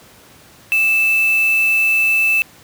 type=tone with quantisation; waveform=sine; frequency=2637 Hz; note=E7; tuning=in tune; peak=-12 dBFS; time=0.72-2.42 s; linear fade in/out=0 ms; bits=4; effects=pink hiss -45 dBFS RMS until 2.63 s + high-pass 80 Hz 12 dB/octave